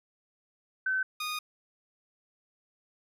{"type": "tone pair in turn", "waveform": ["sine", "15% pulse"], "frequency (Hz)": [1528, 1232.9], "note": ["G6", "D#6"], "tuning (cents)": [-45, -16], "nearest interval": "major third", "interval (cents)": 371, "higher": "first", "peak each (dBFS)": -26, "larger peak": "neither", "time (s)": [[0.86, 1.03], [1.2, 1.39]], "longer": "second", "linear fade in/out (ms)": 5, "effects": ["resampled to 32000 Hz"]}